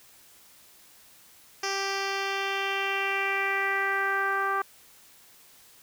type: tone with low-pass filter sweep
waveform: 10% pulse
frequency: 392 Hz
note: G4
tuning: in tune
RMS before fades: -28 dBFS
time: 1.63-4.62 s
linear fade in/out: 5 ms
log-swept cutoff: 5400 to 1300 Hz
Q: 3.1
effects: white hiss -55 dBFS RMS until 5.82 s